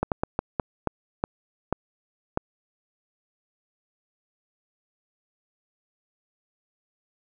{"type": "slowing click train", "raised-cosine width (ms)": 1, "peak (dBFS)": -9, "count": 9, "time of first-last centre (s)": [0.03, 2.374], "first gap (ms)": 88, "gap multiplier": 1.33, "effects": []}